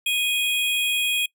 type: tone pair together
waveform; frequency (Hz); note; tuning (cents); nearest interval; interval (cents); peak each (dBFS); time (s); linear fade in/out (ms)
square; 2489 / 3287; D#7 / G#7; 0 / -19; perfect fourth; 481; -24; 0.06-1.26; 5
effects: noise-tail reverb RT60 0.1 s tail -23 dB re dry